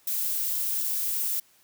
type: noise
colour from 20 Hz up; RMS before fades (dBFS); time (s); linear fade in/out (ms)
violet; -28; 0.07-1.4; 5
effects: white hiss -61 dBFS RMS until 1.63 s + high-pass 60 Hz 12 dB/octave